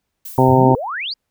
violet noise with exponential decay, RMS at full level -30 dBFS, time 0.25-0.9 s, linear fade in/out 5 ms, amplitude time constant 140 ms
harmonic tone, 130 Hz, C3, 11 cents flat, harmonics 1 / 2 / 3 / 4 / 5 / 6 / 7, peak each -15 / -16 / -16 / -19 / -21 / -19 / -16 dBFS, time 0.38-0.75 s, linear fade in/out 2 ms
sine exponential sweep, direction up, 77 to 5010 Hz, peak -22 dBFS, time 0.48-1.14 s, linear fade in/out 10 ms
effects pink hiss -75 dBFS RMS until 1.3 s

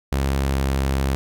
sawtooth tone with pitch glide, 68.1 to 67.47 Hz, C#2 to C#2, -30 to -46 cents, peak -15 dBFS, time 0.12-1.15 s, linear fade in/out 0 ms, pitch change -16 cents, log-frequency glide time 0.49-0.57 s, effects none

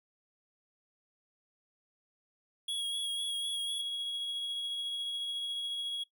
square tone with vibrato, 3322 Hz, G#7, in tune, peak -33 dBFS, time 2.68-3.82 s, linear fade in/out 5 ms, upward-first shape sine, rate 4 Hz, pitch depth 22 cents each way
triangle tone with tremolo, 3322 Hz, G#7, in tune, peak -31 dBFS, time 3.78-6.04 s, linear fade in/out 10 ms, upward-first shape triangle, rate 14 Hz, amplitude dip 25%
effects noise-tail reverb RT60 0.1 s tail -18 dB re dry

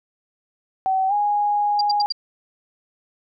sine tone with pitch glide, 762 to 826.2 Hz, G5 to G#5, -49 to -9 cents, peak -17 dBFS, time 0.86-2.06 s, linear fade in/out 0 ms, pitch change +140 cents, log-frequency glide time 1.08-1.13 s
sine tone bursts, 4760 Hz, D8, 22 cents sharp, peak -19 dBFS, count 4, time 1.79-2.123 s, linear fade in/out 5 ms, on 21 ms, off 83 ms
effects none

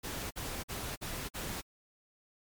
pink noise bursts, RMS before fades -39 dBFS, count 5, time 0.03-1.618 s, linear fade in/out 20 ms, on 280 ms, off 47 ms, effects MP3 96 kbps

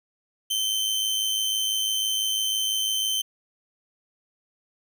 sawtooth tone with amplitude modulation, 3094 Hz, G7, 23 cents flat, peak -18 dBFS, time 0.5-3.22 s, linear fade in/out 10 ms, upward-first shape sine, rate 106 Hz, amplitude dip 45%, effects none

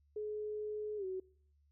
sine tone with pitch glide, 423.6 to 375.2 Hz, G#4 to F#4, +34 to +24 cents, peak -37 dBFS, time 0.16-1.2 s, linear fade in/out 5 ms, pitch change -210 cents, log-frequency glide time 0.97-1.05 s, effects noise-tail reverb RT60 0.6 s tail -25 dB re dry + added 72 Hz sine -68 dBFS peak until 1.71 s

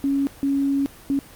sine tone bursts at uneven times, 277.2 Hz, C#4, in tune, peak -18 dBFS, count 3, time 0.04-0.27 / 0.43-0.86 / 1.1-1.19 s, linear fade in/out 0 ms, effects pink hiss -45 dBFS RMS until 1.35 s + Opus 24 kbps

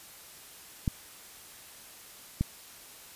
clicks, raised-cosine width 5 ms, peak -14 dBFS, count 2, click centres 0.878 / 2.41 s, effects white hiss -50 dBFS RMS until 3.15 s + resampled to 32000 Hz

